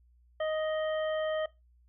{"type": "harmonic tone", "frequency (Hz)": 624, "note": "D#5", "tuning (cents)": 5, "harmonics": [1, 2, 3, 5], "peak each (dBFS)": [-29, -41, -42, -45], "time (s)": [0.4, 1.46], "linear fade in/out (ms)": 5, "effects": ["noise-tail reverb RT60 0.2 s tail -19 dB re dry", "added 60 Hz sine -60 dBFS peak until 1.88 s"]}